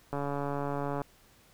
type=click train; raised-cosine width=1 ms; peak=-20 dBFS; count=127; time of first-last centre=0.13-1.017 s; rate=142 Hz; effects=pink hiss -61 dBFS RMS until 1.53 s